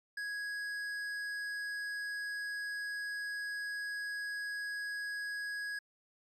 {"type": "tone with tanh clipping", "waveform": "sine", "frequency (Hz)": 1661.2, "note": "G#6", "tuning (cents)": 0, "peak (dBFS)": -38, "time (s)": [0.17, 5.79], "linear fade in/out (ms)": 5, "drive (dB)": 11, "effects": ["MP3 96 kbps"]}